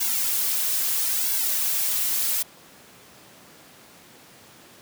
blue noise with flanger, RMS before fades -24 dBFS, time 0-2.43 s, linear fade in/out 10 ms, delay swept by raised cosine 1.6 to 4.5 ms, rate 0.76 Hz, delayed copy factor -0.9, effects pink hiss -49 dBFS RMS until 4.81 s + high-pass 150 Hz 12 dB/octave

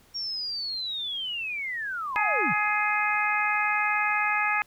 sine linear sweep, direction down, 5590 to 113.7 Hz, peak -29 dBFS, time 0.14-2.54 s, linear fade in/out 20 ms
harmonic tone, 419.4 Hz, G#4, 17 cents sharp, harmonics 2 / 3 / 4 / 5 / 6, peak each -29 / -29 / -29 / -29 / -29 dBFS, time 2.16-4.62 s, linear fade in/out 0 ms
effects pink hiss -59 dBFS RMS until 4.66 s

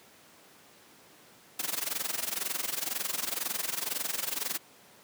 white noise with amplitude modulation, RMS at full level -30 dBFS, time 1.59-4.58 s, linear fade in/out 5 ms, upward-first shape sine, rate 22 Hz, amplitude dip 85%, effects pink hiss -56 dBFS RMS until 5.03 s + high-pass 200 Hz 12 dB/octave

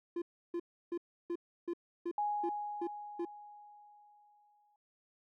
triangle tone bursts, 344.8 Hz, F4, 22 cents flat, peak -32 dBFS, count 9, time 0.16-3.251 s, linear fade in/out 5 ms, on 59 ms, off 320 ms
sine tone with exponential decay, 830.6 Hz, G#5, in tune, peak -30 dBFS, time 2.18-4.76 s, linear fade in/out 2 ms, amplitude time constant 560 ms
effects none

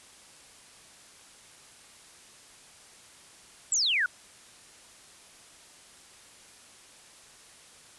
sine exponential sweep, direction down, 8010 to 1396.9 Hz, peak -23 dBFS, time 3.72-4.06 s, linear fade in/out 2 ms, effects white hiss -53 dBFS RMS until 7.98 s + resampled to 24000 Hz

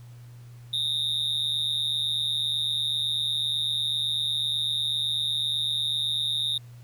triangle tone with amplitude modulation, 3695 Hz, A#7, 16 cents flat, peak -19 dBFS, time 0.73-6.58 s, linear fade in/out 5 ms, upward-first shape sine, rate 148 Hz, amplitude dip 95%, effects added 120 Hz sine -43 dBFS peak until 6.83 s + pink hiss -59 dBFS RMS until 6.83 s

